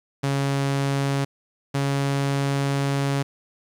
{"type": "tone pair in turn", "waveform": "sawtooth", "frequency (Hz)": [138.59, 139.18], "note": ["C#3", "C#3"], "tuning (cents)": [0, 7], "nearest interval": "unison", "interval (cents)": 7, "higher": "second", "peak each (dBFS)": -17, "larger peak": "neither", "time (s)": [[0.23, 1.25], [1.74, 3.23]], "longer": "second", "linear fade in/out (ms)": 10, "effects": ["low-pass 10000 Hz 12 dB/octave", "9-bit"]}